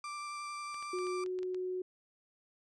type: tone with vibrato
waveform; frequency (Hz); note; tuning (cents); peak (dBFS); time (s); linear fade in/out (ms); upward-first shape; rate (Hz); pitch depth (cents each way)
35% pulse; 1177; D6; +3; -38; 0.04-1.24; 2; sine; 11; 10
type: clicks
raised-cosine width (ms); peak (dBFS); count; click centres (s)
0.2; -35; 8; 0.744 / 0.826 / 0.987 / 1.069 / 1.262 / 1.389 / 1.431 / 1.546
type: tone with pitch glide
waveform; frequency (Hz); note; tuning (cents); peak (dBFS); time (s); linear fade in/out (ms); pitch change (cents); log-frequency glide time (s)
sine; 364.3 to 367.7; F#4 to F#4; -27 to -11; -34; 0.93-1.82; 5; +16; 1.15-1.29
effects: resampled to 22050 Hz